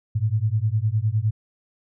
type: beating tone pair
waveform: sine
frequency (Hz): 103.83 / 113.63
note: G#2 / A#2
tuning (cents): 0 / -44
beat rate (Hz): 9.8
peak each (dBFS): -22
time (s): 0.15-1.31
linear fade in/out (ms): 10
effects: none